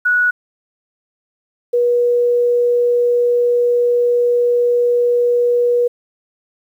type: tone pair in turn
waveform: sine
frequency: 1467 / 483.1 Hz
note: F#6 / B4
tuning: -15 / -38 cents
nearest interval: octave + perfect fifth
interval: 1923 cents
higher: first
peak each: -11 dBFS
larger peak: neither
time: 0.05-0.31 / 1.73-5.88 s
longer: second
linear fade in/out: 10 ms
effects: 8-bit